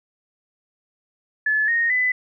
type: tone with pitch steps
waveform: sine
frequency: 1724 / 1858.4 / 2003 Hz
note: A6 / A#6 / B6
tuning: -36 / -6 / +24 cents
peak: -17 dBFS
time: 1.46-2.12 s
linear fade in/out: 5 ms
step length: 220 ms
effects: none